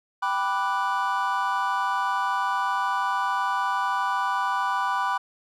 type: chord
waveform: triangle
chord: G major seventh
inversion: none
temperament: equal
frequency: 784 / 987.8 / 1174.7 / 1480 Hz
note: G5 / B5 / D6 / F#6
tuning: 0 / 0 / 0 / 0 cents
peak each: -28 / -24 / -27 / -29 dBFS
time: 0.22-5.18 s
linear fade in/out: 10 ms
effects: none

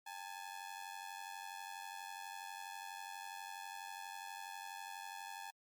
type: ring-modulated tone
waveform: sawtooth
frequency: 849 Hz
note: G#5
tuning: 38 cents sharp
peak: -39 dBFS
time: 0.06-5.51 s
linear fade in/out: 10 ms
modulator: 46.1 Hz
effects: MP3 96 kbps

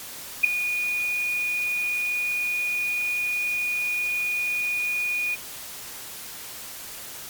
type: tone with ADSR envelope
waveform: sine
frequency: 2454 Hz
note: D#7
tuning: 25 cents flat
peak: -9 dBFS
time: 0.43-5.36 s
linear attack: 15 ms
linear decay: 4 ms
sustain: -14 dB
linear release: 23 ms
effects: white hiss -38 dBFS RMS until 7.29 s + MP3 96 kbps

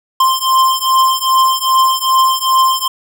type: beating tone pair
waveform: square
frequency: 1046.5 / 1049 Hz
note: C6 / C6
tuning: 0 / +4 cents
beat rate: 2.5 Hz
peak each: -14 / -13 dBFS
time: 0.2-2.88 s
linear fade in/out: 5 ms
effects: none

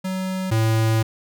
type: tone pair in turn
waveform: square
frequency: 187.5 / 111.49 Hz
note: F#3 / A2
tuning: +23 / +23 cents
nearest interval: major sixth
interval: 900 cents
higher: first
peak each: -24 / -17 dBFS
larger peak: second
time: 0.04-0.51 / 0.51-1.03 s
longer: second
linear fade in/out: 10 ms
effects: none

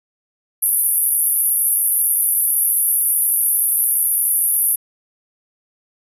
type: band-pass noise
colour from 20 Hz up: pink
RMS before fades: -17 dBFS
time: 0.62-4.76 s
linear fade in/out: 10 ms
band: 10000 to 13000 Hz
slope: 96 dB/octave
effects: resampled to 32000 Hz

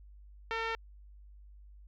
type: tone with low-pass filter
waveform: 5% pulse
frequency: 452.5 Hz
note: A4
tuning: 48 cents sharp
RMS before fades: -35 dBFS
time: 0.51-0.75 s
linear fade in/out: 0 ms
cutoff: 2000 Hz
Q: 0.9
effects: added 50 Hz sine -51 dBFS peak until 1.87 s

